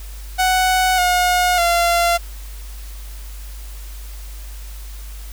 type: tone with pitch steps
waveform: sawtooth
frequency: 743 / 720 / 688 Hz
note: F#5 / F#5 / F5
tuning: +7 / -47 / -26 cents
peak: -10 dBFS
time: 0.38-2.18 s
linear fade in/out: 20 ms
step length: 600 ms
effects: added 50 Hz sine -30 dBFS peak until 5.32 s + white hiss -42 dBFS RMS until 5.32 s